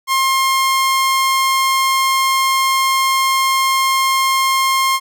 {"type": "tone", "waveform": "sawtooth", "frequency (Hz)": 1065, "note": "C6", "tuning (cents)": 30, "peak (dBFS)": -9, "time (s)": [0.07, 5], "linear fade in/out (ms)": 50, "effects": []}